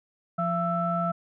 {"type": "tone cluster", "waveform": "sine", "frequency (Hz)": [173.2, 677, 1325], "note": ["F3", "E5", "E6"], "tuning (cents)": [-14, 46, 9], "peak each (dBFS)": -28, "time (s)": [0.38, 1.12], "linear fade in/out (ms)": 10, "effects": ["tanh soft clip ceiling -14 dBFS"]}